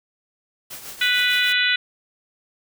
white noise with tremolo, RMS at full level -34 dBFS, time 0.7-1.53 s, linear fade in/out 10 ms, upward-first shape triangle, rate 6.6 Hz, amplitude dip 65%
harmonic tone, 493.9 Hz, B4, in tune, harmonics 3 / 4 / 5 / 6 / 7 / 8, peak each -22 / -23 / -24 / -25 / -25 / -26 dBFS, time 1.01-1.76 s, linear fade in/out 5 ms
effects none

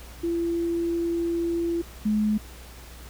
sine tone pair in turn, 338.7 / 212.6 Hz, E4 / G#3, +47 / +41 cents, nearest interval minor sixth, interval 806 cents, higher first, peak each -23 / -20 dBFS, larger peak second, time 0.23-1.82 / 2.05-2.38 s, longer first, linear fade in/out 10 ms, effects added 60 Hz sine -42 dBFS peak until 3.09 s + pink hiss -47 dBFS RMS until 3.09 s

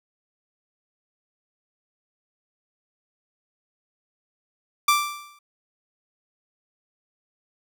sawtooth tone with exponential decay, 1174.7 Hz, D6, in tune, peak -10 dBFS, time 4.88-5.39 s, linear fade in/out 5 ms, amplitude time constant 110 ms, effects none

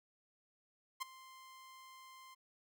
sawtooth tone with ADSR envelope, 1046.5 Hz, C6, in tune, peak -32 dBFS, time 1-2.35 s, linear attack 20 ms, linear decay 13 ms, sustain -19 dB, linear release 16 ms, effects none

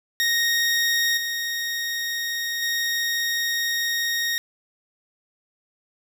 20% pulse tone with level steps, 1864.7 Hz, A#6, in tune, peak -14 / -20 / -17 dBFS, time 0.2-4.38 s, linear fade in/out 0 ms, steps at 1.17 / 2.62 s, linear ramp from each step 5 ms, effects 8-bit

